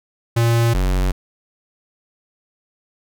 square tone pair in turn, 116.54 / 46.33 Hz, A#2 / F#1, 0 / +3 cents, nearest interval octave + major third, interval 1597 cents, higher first, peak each -14 / -16 dBFS, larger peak first, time 0.36-0.74 / 0.74-1.12 s, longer neither, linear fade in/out 10 ms, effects none

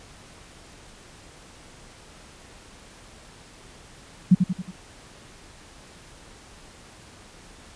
sine tone with echo, 182.9 Hz, F#3, 20 cents flat, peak -9 dBFS, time 4.31-4.35 s, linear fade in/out 10 ms, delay 91 ms, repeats 4, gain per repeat -6 dB, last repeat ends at 4.714 s, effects pink hiss -48 dBFS RMS until 7.75 s + resampled to 22050 Hz

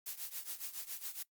blue noise with tremolo, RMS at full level -40 dBFS, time 0.06-1.23 s, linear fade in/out 5 ms, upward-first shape triangle, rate 7.2 Hz, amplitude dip 90%, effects noise-tail reverb RT60 0.1 s tail -21 dB re dry + Opus 48 kbps

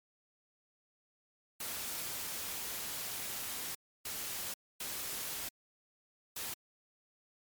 white noise bursts at uneven times, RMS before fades -40 dBFS, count 4, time 1.6-3.75 / 4.05-4.54 / 4.8-5.49 / 6.36-6.54 s, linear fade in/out 5 ms, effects MP3 96 kbps

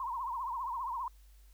sine tone with vibrato, 1000 Hz, B5, 21 cents sharp, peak -34 dBFS, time 0-1.08 s, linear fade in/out 2 ms, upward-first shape triangle, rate 15 Hz, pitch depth 180 cents each way, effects added 50 Hz sine -55 dBFS peak until 1.53 s + white hiss -69 dBFS RMS until 1.53 s

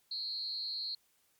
sine tone with amplitude modulation, 4237 Hz, C8, 21 cents sharp, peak -32 dBFS, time 0.11-0.95 s, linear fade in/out 5 ms, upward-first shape sine, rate 294 Hz, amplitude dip 75%, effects white hiss -72 dBFS RMS until 1.39 s + MP3 96 kbps

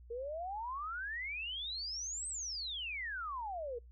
sine exponential two-way sweep, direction up then down, 454.2 to 8372 to 454.2 Hz, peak -38 dBFS, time 0.1-3.79 s, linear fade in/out 10 ms, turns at 2.28 s, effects noise-tail reverb RT60 0.2 s tail -26 dB re dry + added 60 Hz sine -53 dBFS peak until 3.91 s

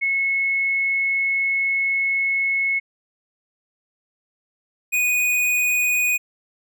sine / square tone pair in turn, 2188 / 2477 Hz, C#7 / D#7, -23 / -8 cents, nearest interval major second, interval 215 cents, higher second, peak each -18 dBFS, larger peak neither, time 0.01-2.8 / 4.92-6.18 s, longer first, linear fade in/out 20 ms, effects none

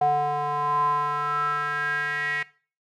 square tone with band-pass filter sweep, 146.83 Hz, D3, in tune, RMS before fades -25 dBFS, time 0.01-2.43 s, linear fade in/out 5 ms, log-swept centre 730 to 2000 Hz, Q 7.8, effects noise-tail reverb RT60 0.4 s tail -20 dB re dry

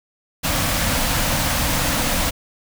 pink band-stop noise, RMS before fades -20 dBFS, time 0.43-2.31 s, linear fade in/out 20 ms, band 320 to 480 Hz, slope 96 dB/octave, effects none

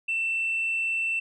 sine tone, 2679 Hz, E7, 27 cents sharp, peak -23 dBFS, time 0.08-1.2 s, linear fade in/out 10 ms, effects tanh soft clip ceiling -21 dBFS

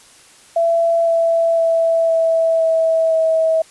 sine tone with pitch steps, 670 / 665 / 660 / 655.1 / 650.2 / 645.3 Hz, E5 / E5 / E5 / E5 / E5 / E5, +28 / +15 / +2 / -11 / -24 / -37 cents, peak -12 dBFS, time 0.56-3.62 s, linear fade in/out 5 ms, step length 510 ms, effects white hiss -46 dBFS RMS until 3.7 s + resampled to 24000 Hz

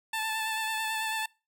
15% pulse tone with vibrato, 880 Hz, A5, in tune, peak -23 dBFS, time 0.13-1.26 s, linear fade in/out 5 ms, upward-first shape sine, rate 9.1 Hz, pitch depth 21 cents each way, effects noise-tail reverb RT60 0.3 s tail -24 dB re dry

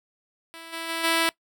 5% pulse tone with level steps, 329.6 Hz, E4, in tune, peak -29 / -20 / -16 / -9 dBFS, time 0.54-1.29 s, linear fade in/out 0 ms, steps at 0.72 / 0.88 / 1.03 s, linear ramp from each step 20 ms, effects noise-tail reverb RT60 0.1 s tail -21 dB re dry

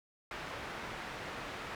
white low-pass noise, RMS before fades -43 dBFS, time 0.31-1.75 s, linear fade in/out 2 ms, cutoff 1900 Hz, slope 12 dB/octave, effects none

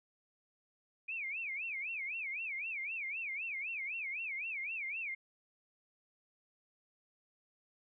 sine tone with vibrato, 2393 Hz, D7, 32 cents sharp, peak -37 dBFS, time 1.08-5.15 s, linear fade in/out 10 ms, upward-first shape sine, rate 3.9 Hz, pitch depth 230 cents each way, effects none

